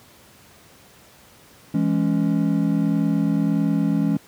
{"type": "chord", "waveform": "triangle", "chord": "C# minor", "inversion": "first", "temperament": "just", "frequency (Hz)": [166.31, 207.9, 277.2], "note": ["E3", "G#3", "C#4"], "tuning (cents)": [16, 2, 0], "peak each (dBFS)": -20, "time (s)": [1.74, 4.17], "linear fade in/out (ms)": 5, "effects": ["pink hiss -50 dBFS RMS until 4.27 s", "high-pass 80 Hz 12 dB/octave"]}